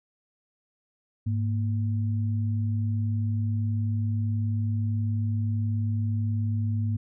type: tone pair together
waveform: sine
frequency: 103.83 / 233.1 Hz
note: G#2 / A#3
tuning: 0 / 0 cents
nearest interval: octave + major second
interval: 1400 cents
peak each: -24 / -33 dBFS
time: 1.26-6.97 s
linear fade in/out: 10 ms
effects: none